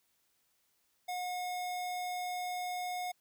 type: tone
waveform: square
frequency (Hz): 723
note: F#5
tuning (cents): -40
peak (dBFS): -36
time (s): 1.08-3.12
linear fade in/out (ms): 10
effects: white hiss -75 dBFS RMS until 3.2 s